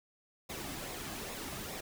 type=noise with flanger; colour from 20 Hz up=pink; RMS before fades=-42 dBFS; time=0.49-1.81 s; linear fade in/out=10 ms; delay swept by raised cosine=0.65 to 2.15 ms; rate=2.4 Hz; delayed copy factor=-0.5; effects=none